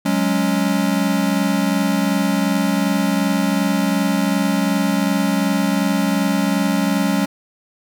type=chord; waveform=square; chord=F# suspended second; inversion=none; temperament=equal; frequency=185 / 207.7 / 277.2 Hz; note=F#3 / G#3 / C#4; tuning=0 / 0 / 0 cents; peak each=-21 dBFS; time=0.05-7.26 s; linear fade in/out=10 ms; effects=none